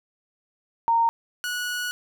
sine / sawtooth tone pair in turn, 923 / 1465.2 Hz, A#5 / F#6, -17 / -17 cents, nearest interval minor sixth, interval 800 cents, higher second, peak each -17 / -23 dBFS, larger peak first, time 0.88-1.09 / 1.44-1.91 s, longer second, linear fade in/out 0 ms, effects none

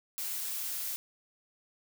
blue noise, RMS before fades -36 dBFS, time 0.18-0.96 s, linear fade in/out 0 ms, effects none

